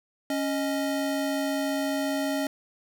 square tone pair together, 277.2 / 621.9 Hz, C#4 / D#5, 0 / -1 cents, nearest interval octave + major second, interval 1399 cents, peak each -28 / -31 dBFS, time 0.3-2.47 s, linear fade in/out 2 ms, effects none

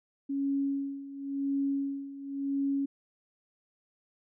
sine tone with tremolo, 277.2 Hz, C#4, in tune, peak -26 dBFS, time 0.29-2.86 s, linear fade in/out 10 ms, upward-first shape sine, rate 0.94 Hz, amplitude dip 80%, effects none

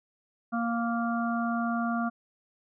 harmonic tone, 233.1 Hz, A#3, in tune, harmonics 1 / 3 / 5 / 6, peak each -28 / -33 / -35 / -36 dBFS, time 0.52-2.1 s, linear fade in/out 20 ms, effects none

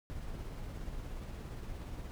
brown noise with tremolo, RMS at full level -41 dBFS, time 0.1-2.11 s, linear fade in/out 0 ms, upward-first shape triangle, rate 17 Hz, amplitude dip 30%, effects none

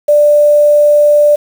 sine tone with quantisation, 590 Hz, D5, 8 cents sharp, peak -4 dBFS, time 0.08-1.36 s, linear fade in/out 10 ms, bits 5, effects none

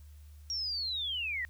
sine linear sweep, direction down, 5640 to 1842 Hz, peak -32 dBFS, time 0.5-1.45 s, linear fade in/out 0 ms, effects added 74 Hz sine -49 dBFS peak until 1.49 s + white hiss -67 dBFS RMS until 1.49 s

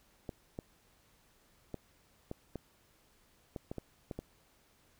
clicks, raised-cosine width 2 ms, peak -26 dBFS, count 10, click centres 0.292 / 0.589 / 1.743 / 2.314 / 2.557 / 3.562 / 3.715 / 3.783 / 4.112 / 4.19 s, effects pink hiss -68 dBFS RMS until 4.99 s

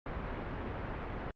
pink low-pass noise, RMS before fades -39 dBFS, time 0.06-1.31 s, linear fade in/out 2 ms, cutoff 1900 Hz, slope 12 dB/octave, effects low-pass 3000 Hz 12 dB/octave + Opus 32 kbps

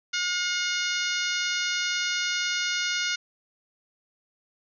harmonic tone, 718 Hz, F5, 48 cents sharp, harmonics 2 / 3 / 4 / 5 / 6 / 7 / 8 / 9, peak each -30 / -32 / -33 / -34 / -35 / -35 / -36 / -37 dBFS, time 0.13-3.16 s, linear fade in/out 10 ms, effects none

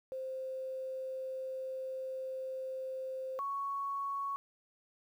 sine tone pair in turn, 523.3 / 1111.7 Hz, C5 / C#6, 0 / +5 cents, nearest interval octave + minor second, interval 1305 cents, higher second, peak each -37 / -34 dBFS, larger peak second, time 0.12-3.39 / 3.39-4.36 s, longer first, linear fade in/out 0 ms, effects 11-bit

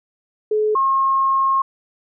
sine tone pair in turn, 427.5 / 1077.2 Hz, A4 / C#6, -50 / -50 cents, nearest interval octave + major third, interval 1600 cents, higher second, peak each -15 / -14 dBFS, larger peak second, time 0.51-0.75 / 0.75-1.62 s, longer second, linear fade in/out 5 ms, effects none

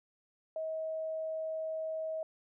sine tone, 637 Hz, D#5, 41 cents sharp, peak -34 dBFS, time 0.56-2.23 s, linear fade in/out 2 ms, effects none

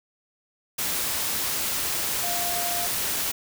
sine tone in noise, 698.5 Hz, F5, in tune, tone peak -31 dBFS, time 2.23-2.87 s, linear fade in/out 10 ms, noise white, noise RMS -27 dBFS, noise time 0.78-3.32 s, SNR -7 dB, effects none

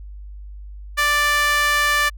sawtooth tone with high-pass filter, 587.3 Hz, D5, in tune, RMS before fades -18 dBFS, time 0.97-2.1 s, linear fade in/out 20 ms, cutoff 1500 Hz, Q 3.1, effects added 50 Hz sine -33 dBFS peak until 2.17 s

